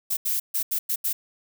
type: noise bursts at uneven times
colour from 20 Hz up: violet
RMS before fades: -25 dBFS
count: 6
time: 0.1-0.17 / 0.25-0.4 / 0.54-0.63 / 0.71-0.79 / 0.89-0.96 / 1.04-1.13 s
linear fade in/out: 10 ms
effects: none